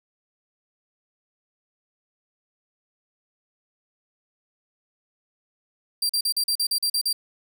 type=tone bursts; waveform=sawtooth; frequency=4719 Hz; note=D8; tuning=7 cents sharp; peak=-18 dBFS; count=10; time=6.02-7.129 s; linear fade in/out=5 ms; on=74 ms; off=41 ms; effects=none

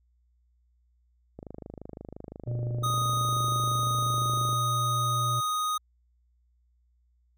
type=click train; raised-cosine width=2 ms; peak=-27 dBFS; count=82; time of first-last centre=1.39-4.53 s; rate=25.8 Hz
type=harmonic tone; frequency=120 Hz; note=B2; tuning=49 cents flat; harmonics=1 / 3 / 5; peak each=-28 / -49 / -44 dBFS; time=2.46-5.41 s; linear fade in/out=20 ms
type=tone; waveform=square; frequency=1244.5 Hz; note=D#6; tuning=in tune; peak=-27 dBFS; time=2.83-5.78 s; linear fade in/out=10 ms
effects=added 60 Hz sine -64 dBFS peak until 7.37 s

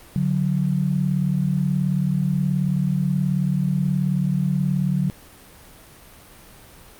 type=tone pair together; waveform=sine; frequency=144.77 / 183.4 Hz; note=D3 / F#3; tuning=-24 / -15 cents; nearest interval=major third; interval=409 cents; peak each=-21 dBFS; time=0.16-5.1 s; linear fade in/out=0 ms; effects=pink hiss -46 dBFS RMS until 6.99 s + Opus 32 kbps

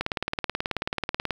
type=click train; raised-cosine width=0.3 ms; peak=-10 dBFS; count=25; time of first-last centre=0.01-1.307 s; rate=18.5 Hz; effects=7-bit

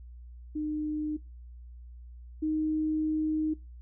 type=tone pair in turn; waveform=sine; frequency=304.1 / 310.5 Hz; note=D#4 / D#4; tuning=-40 / -3 cents; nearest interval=unison; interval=37 cents; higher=second; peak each=-29 / -26 dBFS; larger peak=second; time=0.55-1.17 / 2.42-3.54 s; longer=second; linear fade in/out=10 ms; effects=noise-tail reverb RT60 0.2 s tail -19 dB re dry + added 60 Hz sine -44 dBFS peak until 3.81 s

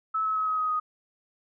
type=tone with pitch steps; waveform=sine; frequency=1302 / 1290.8 / 1279.6 / 1268.6 / 1257.6 / 1246.8 Hz; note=E6 / E6 / D#6 / D#6 / D#6 / D#6; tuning=-22 / -37 / +48 / +33 / +18 / +3 cents; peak=-24 dBFS; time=0.14-0.8 s; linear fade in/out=10 ms; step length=110 ms; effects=none

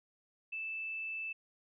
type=tone; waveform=sine; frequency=2637 Hz; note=E7; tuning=in tune; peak=-37 dBFS; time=0.52-1.33 s; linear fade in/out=10 ms; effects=none

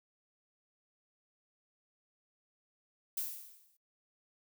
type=noise with exponential decay; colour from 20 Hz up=violet; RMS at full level=-34 dBFS; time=3.17-3.77 s; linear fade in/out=5 ms; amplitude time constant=130 ms; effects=noise-tail reverb RT60 0.2 s tail -26 dB re dry

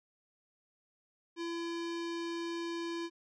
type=tone with low-pass filter; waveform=square; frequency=337.7 Hz; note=E4; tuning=42 cents sharp; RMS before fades=-38 dBFS; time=1.36-3.1 s; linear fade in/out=50 ms; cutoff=4900 Hz; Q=1.5; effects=none

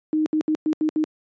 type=tone bursts at uneven times; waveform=sine; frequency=310 Hz; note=D#4; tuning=6 cents flat; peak=-17 dBFS; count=6; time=0.13-0.26 / 0.33-0.41 / 0.48-0.55 / 0.66-0.73 / 0.81-0.89 / 0.96-1.04 s; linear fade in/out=0 ms; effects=high-pass 200 Hz 12 dB/octave + resampled to 16000 Hz

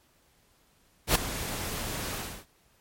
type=noise with ADSR envelope; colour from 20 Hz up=pink; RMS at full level=-20 dBFS; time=1.07-2.46 s; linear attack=83 ms; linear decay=7 ms; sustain=-14 dB; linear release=300 ms; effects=pink hiss -65 dBFS RMS until 2.8 s + MP3 64 kbps

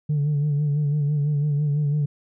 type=tone with vibrato; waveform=sine; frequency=146.83 Hz; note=D3; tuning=in tune; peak=-17 dBFS; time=0.09-2.06 s; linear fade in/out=10 ms; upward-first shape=sine; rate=6 Hz; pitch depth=51 cents each way; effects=tanh soft clip ceiling -17 dBFS

